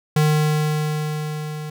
square tone with level ramp, 152.4 Hz, D#3, 36 cents flat, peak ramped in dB -14 to -29 dBFS, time 0.16-1.7 s, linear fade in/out 5 ms, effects none

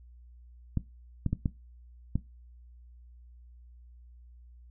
clicks, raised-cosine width 5 ms, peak -15 dBFS, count 5, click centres 0.773 / 1.263 / 1.33 / 1.458 / 2.156 s, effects noise-tail reverb RT60 0.2 s tail -17 dB re dry + added 60 Hz sine -50 dBFS peak until 4.7 s

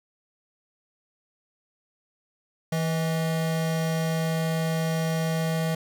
square tone pair together, 163.31 / 635 Hz, E3 / D#5, -16 / +35 cents, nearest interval 2 octaves, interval 2351 cents, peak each -25 / -33 dBFS, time 2.72-5.75 s, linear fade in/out 5 ms, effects none

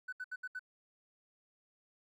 triangle tone bursts, 1500 Hz, F#6, 23 cents sharp, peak -35 dBFS, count 5, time 0.08-0.594 s, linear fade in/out 10 ms, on 46 ms, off 71 ms, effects tanh soft clip ceiling -36 dBFS

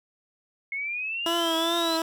sine exponential sweep, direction up, 2161 to 4104 Hz, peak -28 dBFS, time 0.72-1.97 s, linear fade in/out 2 ms
15% pulse tone with vibrato, 332.8 Hz, E4, 17 cents sharp, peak -18 dBFS, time 1.26-2.02 s, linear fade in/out 2 ms, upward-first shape triangle, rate 2.5 Hz, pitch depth 48 cents each way
effects none

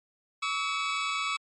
20% pulse tone pair together, 1131 / 1296.5 Hz, C#6 / E6, +34 / -29 cents, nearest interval major second, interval 237 cents, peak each -26 dBFS, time 0.42-1.37 s, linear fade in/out 10 ms, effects MP3 32 kbps

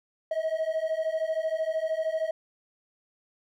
triangle beating tone pair, 631 / 644 Hz, D#5 / E5, +24 / -41 cents, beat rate 13 Hz, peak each -27 / -26 dBFS, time 0.31-2.31 s, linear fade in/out 5 ms, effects tanh soft clip ceiling -19 dBFS

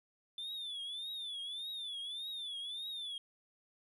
sine tone with vibrato, 3520 Hz, A7, in tune, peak -37 dBFS, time 0.38-3.18 s, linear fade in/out 2 ms, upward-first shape triangle, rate 1.7 Hz, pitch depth 150 cents each way, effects tanh soft clip ceiling -39 dBFS

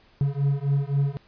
triangle beating tone pair, 138.59 / 142.39 Hz, C#3 / C#3, 0 / +47 cents, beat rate 3.8 Hz, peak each -22 / -22 dBFS, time 0.21-1.17 s, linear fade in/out 0 ms, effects pink hiss -58 dBFS RMS until 1.27 s + resampled to 11025 Hz

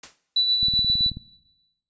white noise with exponential decay, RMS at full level -35 dBFS, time 0.03-0.2 s, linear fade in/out 5 ms, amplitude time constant 36 ms
sine tone with tremolo, 3961 Hz, B7, 4 cents sharp, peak -16 dBFS, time 0.36-1.1 s, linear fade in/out 5 ms, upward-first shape sine, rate 7.7 Hz, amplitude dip 40%
click train, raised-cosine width 5 ms, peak -22 dBFS, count 11, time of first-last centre 0.63-1.171 s, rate 18.5 Hz
effects noise-tail reverb RT60 1.0 s tail -19 dB re dry + resampled to 16000 Hz

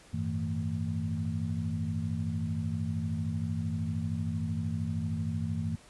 sine tone cluster, 94.6 / 107.6 / 160.5 / 224.9 Hz, F#2 / A2 / E3 / A3, +39 / -38 / -46 / +38 cents, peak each -34 / -38 / -34 / -36 dBFS, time 0.13-5.76 s, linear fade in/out 10 ms, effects pink hiss -56 dBFS RMS until 5.89 s + resampled to 24000 Hz

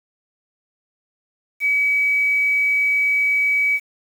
sine tone with quantisation, 2277 Hz, C#7, 46 cents sharp, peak -15 dBFS, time 1.6-3.8 s, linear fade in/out 50 ms, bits 7, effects none

